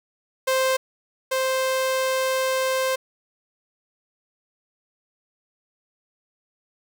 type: tone pair in turn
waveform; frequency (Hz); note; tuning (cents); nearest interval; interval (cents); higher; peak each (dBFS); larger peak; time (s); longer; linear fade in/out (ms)
sawtooth; 523.3 / 523.3; C5 / C5; 0 / 0; unison; 0; neither; -15 / -17; first; 0.47-0.77 / 1.31-2.96; second; 10
effects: 9-bit